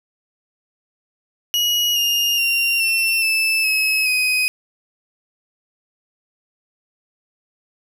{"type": "tone with pitch steps", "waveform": "35% pulse", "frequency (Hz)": [2902, 2832, 2765, 2698, 2634, 2570, 2509], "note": ["F#7", "F7", "F7", "E7", "E7", "E7", "D#7"], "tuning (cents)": [-34, 23, -18, 40, -2, -45, 14], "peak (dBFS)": -14, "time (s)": [1.54, 4.48], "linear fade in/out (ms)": 0, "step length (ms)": 420, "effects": []}